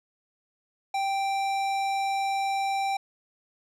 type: tone with tanh clipping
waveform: sine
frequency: 784 Hz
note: G5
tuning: in tune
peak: -27 dBFS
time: 0.94-2.97 s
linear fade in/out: 5 ms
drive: 17 dB
effects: none